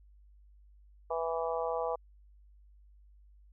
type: harmonic tone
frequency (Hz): 164.81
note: E3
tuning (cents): 0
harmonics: 3 / 4 / 5 / 6 / 7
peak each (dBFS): -34 / -36 / -38 / -40 / -41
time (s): 1.1-1.96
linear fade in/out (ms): 10
effects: added 50 Hz sine -56 dBFS peak until 3.52 s